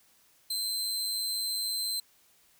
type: tone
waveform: sawtooth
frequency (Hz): 4102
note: C8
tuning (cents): -35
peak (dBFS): -27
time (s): 0.5-2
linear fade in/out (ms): 5
effects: white hiss -64 dBFS RMS until 2.59 s